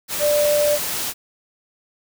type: tone in noise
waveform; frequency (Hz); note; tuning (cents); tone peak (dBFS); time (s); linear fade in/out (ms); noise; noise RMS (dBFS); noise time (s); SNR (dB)
sine; 590; D5; +8; -15; 0.19-0.79; 50; white; -25; 0.08-1.14; +7
effects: none